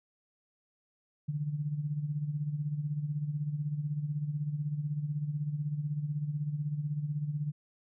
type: tone with tremolo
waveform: sine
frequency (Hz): 148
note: D3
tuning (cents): +14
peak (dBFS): -28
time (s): 1.28-7.52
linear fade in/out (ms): 10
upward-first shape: sine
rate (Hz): 16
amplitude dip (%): 65
effects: none